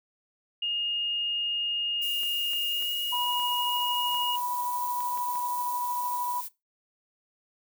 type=tone with pitch glide; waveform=sine; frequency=2844 to 2877 Hz; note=F7 to F#7; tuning=+31 to -49 cents; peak=-27 dBFS; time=0.62-4.36 s; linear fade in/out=5 ms; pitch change=+20 cents; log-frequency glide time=2.71-2.91 s
type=noise; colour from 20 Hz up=violet; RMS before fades=-38 dBFS; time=2.01-6.49 s; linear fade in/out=20 ms
type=clicks; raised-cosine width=0.3 ms; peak=-30 dBFS; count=8; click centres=2.233 / 2.534 / 2.824 / 3.399 / 4.145 / 5.005 / 5.175 / 5.356 s
type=tone with tremolo; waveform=sine; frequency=978 Hz; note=B5; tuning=17 cents flat; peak=-28 dBFS; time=3.12-6.41 s; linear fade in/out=10 ms; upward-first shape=triangle; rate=13 Hz; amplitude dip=30%
effects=noise-tail reverb RT60 0.2 s tail -18 dB re dry